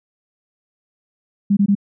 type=tone bursts; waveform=sine; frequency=201 Hz; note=G3; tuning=44 cents sharp; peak=-11 dBFS; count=3; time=1.5-1.752 s; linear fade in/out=10 ms; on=70 ms; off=21 ms; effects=none